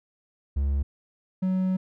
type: tone pair in turn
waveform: triangle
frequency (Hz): 69.9 / 186.61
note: C#2 / F#3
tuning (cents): +15 / +15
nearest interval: octave + perfect fourth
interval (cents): 1700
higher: second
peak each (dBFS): -20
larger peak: neither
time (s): 0.56-0.83 / 1.42-1.77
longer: second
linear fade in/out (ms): 10
effects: none